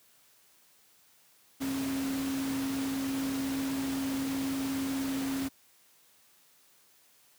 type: tone in noise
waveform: sine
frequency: 270 Hz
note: C#4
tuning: 45 cents flat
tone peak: -30 dBFS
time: 1.6-5.49 s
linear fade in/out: 20 ms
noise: pink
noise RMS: -39 dBFS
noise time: 1.6-5.49 s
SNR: +6 dB
effects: white hiss -63 dBFS RMS until 7.38 s + high-pass 100 Hz 12 dB/octave